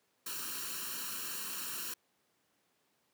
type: noise with comb filter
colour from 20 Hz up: white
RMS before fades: -40 dBFS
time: 0.26-1.94 s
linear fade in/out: 5 ms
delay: 0.71 ms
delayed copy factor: +0.8
effects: pink hiss -75 dBFS RMS until 3.13 s + high-pass 200 Hz 12 dB/octave